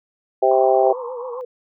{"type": "harmonic tone", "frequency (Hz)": 130.81, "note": "C3", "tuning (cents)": 0, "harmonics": [3, 4, 5, 6], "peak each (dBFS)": [-18, -18, -18, -18], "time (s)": [0.42, 0.93], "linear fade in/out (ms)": 10}
{"type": "band-pass noise", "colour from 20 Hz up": "pink", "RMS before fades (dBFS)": -36, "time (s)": [0.51, 1.41], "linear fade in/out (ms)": 0, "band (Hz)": [870, 1100], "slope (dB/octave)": 96}
{"type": "tone with vibrato", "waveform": "sine", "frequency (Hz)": 493.9, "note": "B4", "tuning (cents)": 0, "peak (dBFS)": -27, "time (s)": [0.82, 1.45], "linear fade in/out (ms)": 5, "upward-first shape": "sine", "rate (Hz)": 7.4, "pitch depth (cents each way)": 81}
{"effects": []}